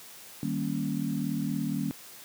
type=chord; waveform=sine; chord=Eb dominant seventh; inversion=none; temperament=equal; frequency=155.56 / 196 / 233.1 / 277.2 Hz; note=Eb3 / G3 / Bb3 / Db4; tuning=0 / 0 / 0 / 0 cents; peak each=-33 dBFS; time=0.43-1.91 s; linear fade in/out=0 ms; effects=white hiss -48 dBFS RMS until 2.24 s + high-pass 100 Hz 12 dB/octave